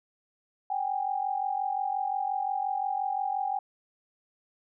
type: tone pair together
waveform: sine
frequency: 768.3 / 814 Hz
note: G5 / G#5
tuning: -35 / -35 cents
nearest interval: minor second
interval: 100 cents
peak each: -30 / -30 dBFS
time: 0.7-3.59 s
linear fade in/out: 5 ms
effects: none